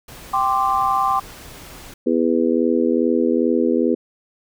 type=noise; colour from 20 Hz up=pink; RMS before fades=-39 dBFS; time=0.08-1.94 s; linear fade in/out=5 ms
type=chord; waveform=sine; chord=G suspended fourth; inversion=none; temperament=just; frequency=784 / 1045.3 / 1176 Hz; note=G5 / C6 / D6; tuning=0 / -2 / +2 cents; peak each=-20 dBFS; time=0.33-1.2 s; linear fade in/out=10 ms
type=harmonic tone; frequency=82.41 Hz; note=E2; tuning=in tune; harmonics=3 / 4 / 5 / 6; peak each=-19 / -20 / -21 / -22 dBFS; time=2.06-3.95 s; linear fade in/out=10 ms
effects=none